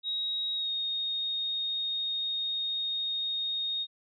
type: tone with pitch glide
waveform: sine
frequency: 3800 to 3713 Hz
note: A#7 to A#7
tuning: +33 to -8 cents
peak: -29 dBFS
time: 0.03-3.87 s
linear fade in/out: 50 ms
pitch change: -41 cents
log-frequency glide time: 0.55-0.7 s
effects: none